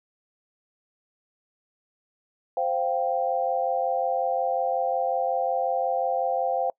sine chord, C suspended fourth, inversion none, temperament equal, 523.3 / 698.5 / 784 Hz, C5 / F5 / G5, 0 / 0 / 0 cents, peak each -27 dBFS, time 2.57-6.7 s, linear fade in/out 2 ms, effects noise-tail reverb RT60 0.1 s tail -25 dB re dry

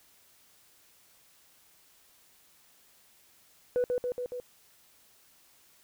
sine tone with echo, 493.9 Hz, B4, in tune, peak -22 dBFS, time 3.76-3.84 s, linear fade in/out 0 ms, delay 140 ms, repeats 4, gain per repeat -3 dB, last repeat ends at 4.4 s, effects tanh soft clip ceiling -22 dBFS + white hiss -62 dBFS RMS until 5.83 s

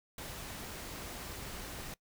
pink noise, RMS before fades -44 dBFS, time 0.18-1.94 s, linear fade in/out 2 ms, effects noise-tail reverb RT60 0.1 s tail -22 dB re dry

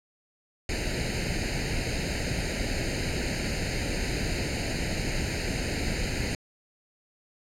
pink noise with comb filter, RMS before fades -29 dBFS, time 0.69-6.35 s, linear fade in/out 2 ms, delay 0.44 ms, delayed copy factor +0.9, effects low-pass 7000 Hz 12 dB/octave

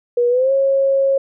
sine tone with pitch glide, 482.3 to 544.5 Hz, B4 to C#5, -41 to -31 cents, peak -12 dBFS, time 0.17-1.18 s, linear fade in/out 5 ms, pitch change +210 cents, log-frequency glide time 0.29-0.52 s, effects none

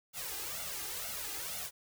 white noise with flanger, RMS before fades -40 dBFS, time 0.13-1.71 s, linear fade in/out 50 ms, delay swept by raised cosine 1.4 to 2.5 ms, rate 2.1 Hz, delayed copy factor +0.9, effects none

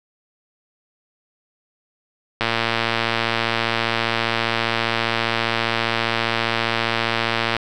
click train, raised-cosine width 0.3 ms, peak -3 dBFS, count 594, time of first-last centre 2.41-7.567 s, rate 115 Hz, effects none

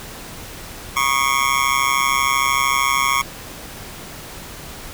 25% pulse tone with amplitude modulation, 1100 Hz, C#6, 14 cents flat, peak -8 dBFS, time 0.96-3.22 s, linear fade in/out 10 ms, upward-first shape sine, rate 133 Hz, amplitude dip 95%, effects pink hiss -35 dBFS RMS until 4.93 s

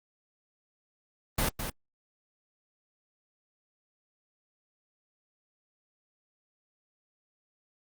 pink noise with echo, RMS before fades -27 dBFS, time 1.38-1.49 s, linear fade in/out 5 ms, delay 210 ms, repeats 1, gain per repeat -7 dB, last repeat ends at 1.7 s, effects Opus 32 kbps

